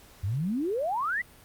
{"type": "exponential sweep", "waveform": "sine", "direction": "up", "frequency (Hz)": [88, 2056], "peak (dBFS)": -26, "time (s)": [0.23, 1.22], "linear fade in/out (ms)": 10, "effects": ["pink hiss -54 dBFS RMS until 1.44 s", "Opus 48 kbps"]}